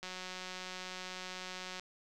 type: click train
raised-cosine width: 0.2 ms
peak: -26 dBFS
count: 326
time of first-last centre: 0.03-1.796 s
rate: 184 Hz
effects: none